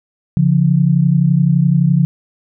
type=tone pair together; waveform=sine; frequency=141.06 / 172.8 Hz; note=C#3 / F3; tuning=+31 / -18 cents; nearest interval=major third; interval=351 cents; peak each=-12 dBFS; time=0.37-2.05 s; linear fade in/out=0 ms; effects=none